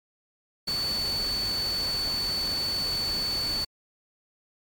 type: tone in noise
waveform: sine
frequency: 4476 Hz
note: C#8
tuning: 16 cents sharp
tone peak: -26 dBFS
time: 0.67-3.65 s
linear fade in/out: 10 ms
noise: pink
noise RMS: -36 dBFS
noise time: 0.67-3.65 s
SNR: +7 dB
effects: MP3 96 kbps